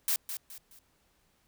blue noise with echo, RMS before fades -28 dBFS, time 0.08-0.16 s, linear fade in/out 2 ms, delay 210 ms, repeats 3, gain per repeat -9 dB, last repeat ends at 0.79 s, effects pink hiss -70 dBFS RMS until 1.47 s

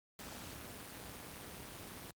pink noise with amplitude modulation, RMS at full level -45 dBFS, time 0.19-2.11 s, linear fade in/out 2 ms, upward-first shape sine, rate 209 Hz, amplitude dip 75%, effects high-pass 60 Hz 12 dB/octave + Opus 48 kbps

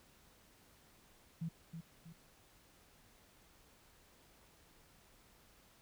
sine tone with echo, 164.81 Hz, E3, in tune, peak -37 dBFS, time 1.41-1.49 s, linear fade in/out 10 ms, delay 320 ms, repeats 2, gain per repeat -7 dB, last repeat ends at 2.13 s, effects pink hiss -66 dBFS RMS until 5.81 s

